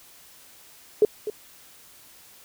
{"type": "tone with echo", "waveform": "sine", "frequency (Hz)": 424.2, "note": "G#4", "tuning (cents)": 37, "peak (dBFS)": -12, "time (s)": [1.02, 1.05], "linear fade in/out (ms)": 2, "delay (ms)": 250, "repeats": 1, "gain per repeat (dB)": -13, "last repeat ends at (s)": 1.3, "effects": ["white hiss -51 dBFS RMS until 2.44 s"]}